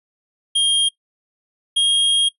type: tone pair in turn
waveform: square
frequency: 3225 / 3251 Hz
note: G7 / G#7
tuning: +48 / -38 cents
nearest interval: unison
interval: 14 cents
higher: second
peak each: -14 dBFS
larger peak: neither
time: 0.55-0.89 / 1.76-2.29 s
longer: second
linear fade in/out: 10 ms
effects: noise-tail reverb RT60 0.1 s tail -20 dB re dry + resampled to 32000 Hz